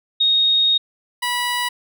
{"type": "tone pair in turn", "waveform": ["sine", "15% pulse"], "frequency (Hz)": [3730, 977.2], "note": ["A#7", "B5"], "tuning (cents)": [0, -19], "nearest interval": "octave + major seventh", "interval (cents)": 2319, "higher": "first", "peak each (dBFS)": -13, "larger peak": "neither", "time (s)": [[0.2, 0.78], [1.22, 1.69]], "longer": "first", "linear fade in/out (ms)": 10, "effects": []}